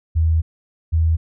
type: tone pair in turn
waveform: sine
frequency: 80.7 / 81.1 Hz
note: E2 / E2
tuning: -36 / -28 cents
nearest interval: unison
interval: 8 cents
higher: second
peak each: -13 dBFS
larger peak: neither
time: 0.15-0.42 / 0.92-1.17 s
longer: first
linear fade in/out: 20 ms
effects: none